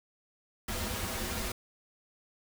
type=noise with comb filter; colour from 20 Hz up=pink; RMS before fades=-35 dBFS; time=0.68-1.52 s; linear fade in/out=5 ms; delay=6.9 ms; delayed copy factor=-0.85; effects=none